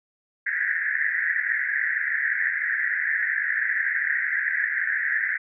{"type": "band-pass noise", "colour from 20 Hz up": "pink", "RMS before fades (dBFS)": -25, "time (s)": [0.46, 5.38], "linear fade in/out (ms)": 10, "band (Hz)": [1600, 2000], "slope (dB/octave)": 96, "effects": []}